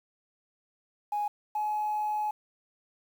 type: tone pair in turn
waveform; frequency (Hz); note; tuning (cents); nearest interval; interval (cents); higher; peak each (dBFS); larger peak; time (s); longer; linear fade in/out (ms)
sine; 830.6 / 846.6; G#5 / G#5; 0 / +33; unison; 33; second; -26; neither; 1.12-1.28 / 1.55-2.31; second; 5
effects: tanh soft clip ceiling -24 dBFS + 9-bit